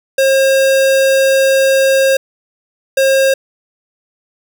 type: tone bursts at uneven times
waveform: square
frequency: 537 Hz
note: C5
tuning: 45 cents sharp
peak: -9 dBFS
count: 2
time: 0.18-2.17 / 2.97-3.34 s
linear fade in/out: 5 ms
effects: none